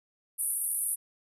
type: band-pass noise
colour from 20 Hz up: pink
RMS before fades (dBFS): -31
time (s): 0.38-0.96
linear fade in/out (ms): 20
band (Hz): 9200 to 12000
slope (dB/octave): 96
effects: none